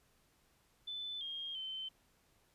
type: tone with pitch steps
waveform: sine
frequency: 3509 / 3231 / 3080 Hz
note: A7 / G#7 / G7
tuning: -5 / -48 / -31 cents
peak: -40 dBFS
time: 0.87-1.89 s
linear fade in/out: 10 ms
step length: 340 ms
effects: pink hiss -72 dBFS RMS until 2.54 s + resampled to 32000 Hz